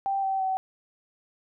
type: tone with pitch steps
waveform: sine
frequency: 784 / 771.9 / 759.9 Hz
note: G5 / G5 / F#5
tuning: 0 / -27 / +46 cents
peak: -24 dBFS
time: 0.06-0.57 s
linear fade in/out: 0 ms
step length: 170 ms
effects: none